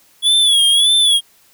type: tone with vibrato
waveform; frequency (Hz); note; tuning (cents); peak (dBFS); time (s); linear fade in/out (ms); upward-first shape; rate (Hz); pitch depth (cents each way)
square; 3381; G#7; +30; -10; 0.22-1.21; 50; sine; 1.7; 86
effects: white hiss -52 dBFS RMS until 1.53 s